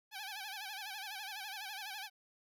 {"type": "tone with vibrato", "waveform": "10% pulse", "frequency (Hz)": 810, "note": "G#5", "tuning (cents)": -43, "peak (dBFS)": -34, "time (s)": [0.11, 2.1], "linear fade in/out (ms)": 50, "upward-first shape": "sine", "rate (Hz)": 12, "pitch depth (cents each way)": 120, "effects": []}